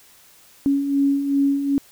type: beating tone pair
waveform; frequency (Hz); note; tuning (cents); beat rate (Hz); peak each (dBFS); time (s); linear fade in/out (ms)
sine; 276.8 / 279.4; C#4 / C#4; -2 / +14; 2.6; -25 / -17; 0.66-1.78; 0
effects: white hiss -51 dBFS RMS until 1.91 s